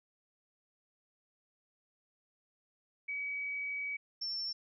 sine tone pair in turn, 2273 / 5406 Hz, C#7 / E8, +43 / +43 cents, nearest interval octave + minor third, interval 1500 cents, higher second, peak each -35 / -35 dBFS, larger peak neither, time 3.08-3.97 / 4.21-4.53 s, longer first, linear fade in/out 10 ms, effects none

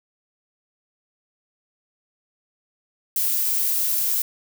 violet noise, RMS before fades -22 dBFS, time 3.16-4.22 s, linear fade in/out 2 ms, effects none

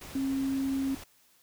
sine tone in noise, 269.9 Hz, C#4, 46 cents flat, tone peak -27 dBFS, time 0.15-0.95 s, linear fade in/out 5 ms, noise pink, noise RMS -45 dBFS, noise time 0.01-1.04 s, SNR +15 dB, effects white hiss -64 dBFS RMS until 1.42 s

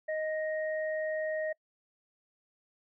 sine tone pair together, 624 / 1869.9 Hz, D#5 / A#6, +5 / +5 cents, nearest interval octave + perfect fifth, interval 1900 cents, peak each -31 / -39 dBFS, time 0.08-1.53 s, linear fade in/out 10 ms, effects noise-tail reverb RT60 0.1 s tail -25 dB re dry

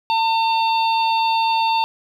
harmonic tone, 902 Hz, A5, 43 cents sharp, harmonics 1 / 3 / 4 / 5, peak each -16 / -26 / -28 / -30 dBFS, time 0.1-1.84 s, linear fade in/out 0 ms, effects 8-bit

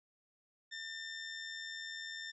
20% pulse tone with amplitude modulation, 1800 Hz, A6, 39 cents sharp, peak -35 dBFS, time 0.71-2.32 s, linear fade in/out 20 ms, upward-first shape sine, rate 80.1 Hz, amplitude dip 50%, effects resampled to 22050 Hz

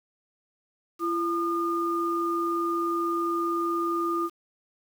sine tone pair together, 338.9 / 1216 Hz, E4 / D#6, +48 / -40 cents, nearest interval octave + minor seventh, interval 2212 cents, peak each -27 dBFS, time 0.99-4.3 s, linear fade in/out 50 ms, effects 8-bit

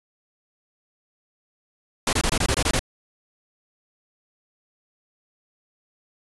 pink noise bursts, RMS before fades -21 dBFS, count 9, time 2.07-2.793 s, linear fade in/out 2 ms, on 59 ms, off 24 ms, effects resampled to 24000 Hz

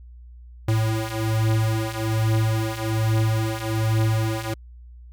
square beating tone pair, 110 / 111.2 Hz, A2 / A2, 0 / +19 cents, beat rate 1.2 Hz, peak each -25 / -22 dBFS, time 0.68-4.54 s, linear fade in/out 5 ms, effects added 60 Hz sine -40 dBFS peak until 5.12 s + MP3 96 kbps

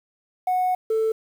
sine tone pair in turn, 735 / 442.5 Hz, F#5 / A4, -12 / +10 cents, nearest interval major sixth, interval 878 cents, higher first, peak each -17 dBFS, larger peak neither, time 0.47-0.75 / 0.9-1.12 s, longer first, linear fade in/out 5 ms, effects tanh soft clip ceiling -17 dBFS + 8-bit

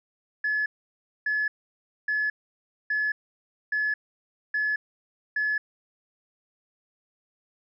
sine tone bursts, 1711 Hz, A6, 49 cents flat, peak -22 dBFS, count 7, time 0.44-5.58 s, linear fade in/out 5 ms, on 220 ms, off 600 ms, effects tanh soft clip ceiling -19 dBFS

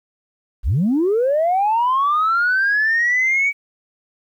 sine linear sweep, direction up, 35.74 to 2281 Hz, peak -13 dBFS, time 0.63-3.53 s, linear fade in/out 50 ms, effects tanh soft clip ceiling -11 dBFS + 9-bit

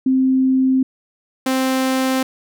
sine / sawtooth tone pair in turn, 261.8 / 261.8 Hz, C4 / C4, +1 / +1 cents, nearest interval unison, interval 0 cents, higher neither, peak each -12 dBFS, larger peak neither, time 0.06-0.83 / 1.46-2.23 s, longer neither, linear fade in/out 5 ms, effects none

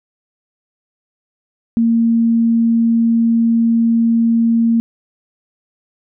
sine tone, 230 Hz, A#3, 23 cents flat, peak -10 dBFS, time 1.77-4.8 s, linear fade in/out 0 ms, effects none

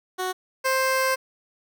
15% pulse tone pair in turn, 370 / 525.1 Hz, F#4 / C5, 0 / +6 cents, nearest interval tritone, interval 606 cents, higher second, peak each -19 / -14 dBFS, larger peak second, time 0.18-0.33 / 0.64-1.16 s, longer second, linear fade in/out 20 ms, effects none

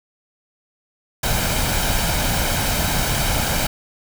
pink noise with comb filter, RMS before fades -20 dBFS, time 1.23-3.67 s, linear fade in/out 5 ms, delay 1.3 ms, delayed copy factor +0.5, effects none

